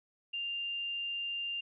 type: tone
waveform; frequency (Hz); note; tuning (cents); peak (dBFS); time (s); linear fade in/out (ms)
sine; 2794; F7; 0; -34; 0.33-1.61; 10
effects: none